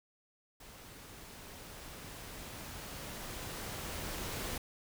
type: noise with level ramp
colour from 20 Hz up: pink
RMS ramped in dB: -53 to -39 dBFS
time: 0.6-4.58 s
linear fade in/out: 5 ms
effects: none